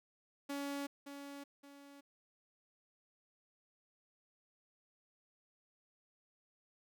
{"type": "tone with echo", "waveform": "sawtooth", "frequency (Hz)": 281.9, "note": "C#4", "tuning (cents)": 29, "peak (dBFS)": -35, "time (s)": [0.49, 0.87], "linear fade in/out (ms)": 10, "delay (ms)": 570, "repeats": 2, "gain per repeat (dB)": -8, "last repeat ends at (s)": 2.01, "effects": []}